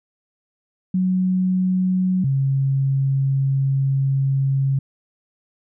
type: tone pair in turn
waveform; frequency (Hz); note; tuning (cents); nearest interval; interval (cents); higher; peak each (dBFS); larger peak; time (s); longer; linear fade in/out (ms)
sine; 185 / 136.01; F#3 / C#3; 0 / -33; perfect fourth; 533; first; -16; neither; 0.94-2.24 / 2.24-4.79; second; 5
effects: none